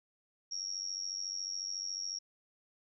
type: tone with amplitude modulation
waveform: sine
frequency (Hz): 5588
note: F8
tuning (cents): 0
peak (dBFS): -32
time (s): 0.51-2.19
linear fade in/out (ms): 10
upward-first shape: sine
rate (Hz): 94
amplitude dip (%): 95
effects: none